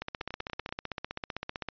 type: two click trains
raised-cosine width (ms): 0.3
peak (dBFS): -18 / -23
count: 27 / 6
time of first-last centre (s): 0.02-1.687 / 0.21-0.691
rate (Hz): 15.6 / 10.4
effects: resampled to 11025 Hz